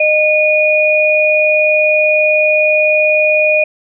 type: tone pair together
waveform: sine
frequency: 613.5 / 2454 Hz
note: D#5 / D#7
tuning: -25 / -25 cents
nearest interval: 2 octaves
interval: 2400 cents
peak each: -11 dBFS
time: 0-3.64 s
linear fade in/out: 5 ms
effects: none